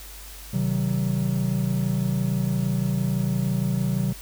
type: chord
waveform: triangle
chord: C diminished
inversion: none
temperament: just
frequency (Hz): 130.81 / 156.98 / 188.37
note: C3 / Eb3 / Gb3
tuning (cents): 0 / +16 / +31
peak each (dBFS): -23 / -26 / -23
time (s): 0.53-4.13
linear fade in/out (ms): 10
effects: added 50 Hz sine -41 dBFS peak until 4.21 s + white hiss -43 dBFS RMS until 4.21 s